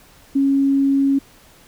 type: tone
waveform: sine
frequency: 275.1 Hz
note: C#4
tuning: 13 cents flat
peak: -13 dBFS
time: 0.35-1.19 s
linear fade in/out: 10 ms
effects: pink hiss -49 dBFS RMS until 1.67 s